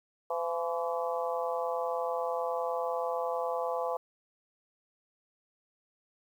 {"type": "harmonic tone with a mistuned harmonic", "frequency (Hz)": 169.5, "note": "E3", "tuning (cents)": 49, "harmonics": [3, 4, 5, 6, 7], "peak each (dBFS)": [-33, -35, -37, -39, -40], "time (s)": [0.3, 3.97], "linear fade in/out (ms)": 5, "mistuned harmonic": 7, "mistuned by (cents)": -64, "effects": ["10-bit"]}